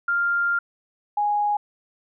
sine tone pair in turn, 1396.9 / 828.3 Hz, F6 / G#5, 0 / -5 cents, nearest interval major sixth, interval 905 cents, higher first, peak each -19 dBFS, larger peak neither, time 0.08-0.59 / 1.17-1.57 s, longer first, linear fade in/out 5 ms, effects none

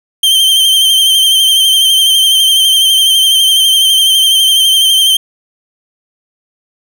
45% pulse tone with vibrato, 3136 Hz, G7, in tune, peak -6 dBFS, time 0.23-5.17 s, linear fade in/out 5 ms, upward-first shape triangle, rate 12 Hz, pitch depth 45 cents each way, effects none

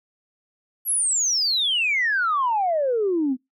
sine exponential sweep, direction down, 11830 to 246.9 Hz, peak -18 dBFS, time 0.85-3.37 s, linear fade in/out 50 ms, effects noise-tail reverb RT60 0.2 s tail -26 dB re dry + tanh soft clip ceiling -14 dBFS

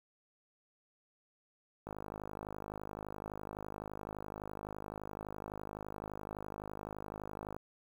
click train, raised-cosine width 1 ms, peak -28 dBFS, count 296, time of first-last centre 1.87-7.565 s, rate 51.8 Hz, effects 9-bit

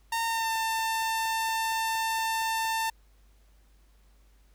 sawtooth tone with pitch glide, 915 to 895.7 Hz, A#5 to A5, -32 to +31 cents, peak -23 dBFS, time 0.12-2.9 s, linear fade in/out 5 ms, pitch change -37 cents, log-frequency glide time 0.26-0.54 s, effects added 50 Hz sine -57 dBFS peak until 4.54 s + pink hiss -68 dBFS RMS until 4.54 s

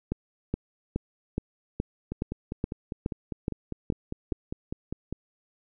two click trains, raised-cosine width 3 ms, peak -19 / -14 dBFS, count 16 / 11, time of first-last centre 2.12-5.126 / 0.12-4.322 s, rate 4.99 / 2.38 Hz, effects none

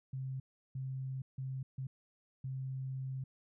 sine tone bursts at uneven times, 132.1 Hz, C3, 17 cents sharp, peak -37 dBFS, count 5, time 0.13-0.4 / 0.75-1.22 / 1.38-1.63 / 1.78-1.87 / 2.44-3.24 s, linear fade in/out 5 ms, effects none

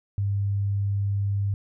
sine tone, 100 Hz, G2, 35 cents sharp, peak -22 dBFS, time 0.18-1.54 s, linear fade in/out 0 ms, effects none

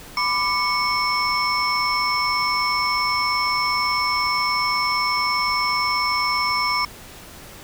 sine tone cluster, 998 / 1180 / 2206 / 5350 Hz, B5 / D6 / C#7 / E8, +18 / +8 / -9 / +25 cents, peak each -23 dBFS, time 0.17-6.85 s, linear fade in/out 2 ms, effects tanh soft clip ceiling -13 dBFS + pink hiss -41 dBFS RMS until 7.63 s

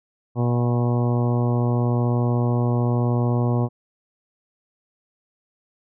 harmonic tone with a mistuned harmonic, 120.9 Hz, B2, 36 cents flat, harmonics 1 / 2 / 3 / 4 / 5 / 6 / 7 / 8 / 9, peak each -19 / -25 / -29 / -31 / -33 / -35 / -36 / -37 / -38 dBFS, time 0.35-3.69 s, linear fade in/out 50 ms, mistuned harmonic 7, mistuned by -33 cents, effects none

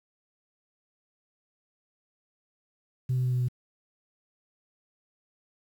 sine tone with pitch steps, 128 / 127.04 / 126.09 / 125.15 / 124.21 Hz, C3 / B2 / B2 / B2 / B2, -38 / +49 / +36 / +23 / +10 cents, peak -22 dBFS, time 3.09-3.485 s, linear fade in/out 10 ms, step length 79 ms, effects tanh soft clip ceiling -21 dBFS + 9-bit

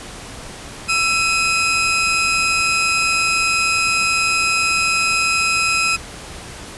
sawtooth tone pair together, 1336 / 2522 Hz, E6 / D#7, +23 / +23 cents, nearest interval major seventh, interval 1100 cents, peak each -17 / -13 dBFS, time 0.88-5.97 s, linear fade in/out 20 ms, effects pink hiss -34 dBFS RMS until 6.77 s + resampled to 24000 Hz

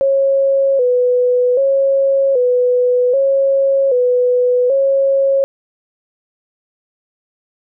sine tone with vibrato, 520 Hz, C5, 11 cents flat, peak -10 dBFS, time 0.01-5.44 s, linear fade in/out 0 ms, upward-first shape square, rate 0.64 Hz, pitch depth 84 cents each way, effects none

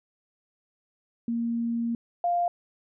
sine tone pair in turn, 233.1 / 698.5 Hz, A#3 / F5, 0 / 0 cents, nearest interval octave + perfect fifth, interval 1900 cents, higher second, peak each -25 / -22 dBFS, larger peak second, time 1.28-1.95 / 2.24-2.48 s, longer first, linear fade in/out 2 ms, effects none

